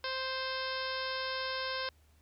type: harmonic tone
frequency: 523.3 Hz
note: C5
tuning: in tune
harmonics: 1 / 2 / 3 / 4 / 5 / 6 / 7 / 8 / 9 / 10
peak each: -40 / -40 / -40 / -46 / -46 / -46 / -45 / -45 / -47 / -44 dBFS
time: 0.04-1.89 s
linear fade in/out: 2 ms
effects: added 75 Hz sine -62 dBFS peak until 2.21 s + pink hiss -70 dBFS RMS until 2.21 s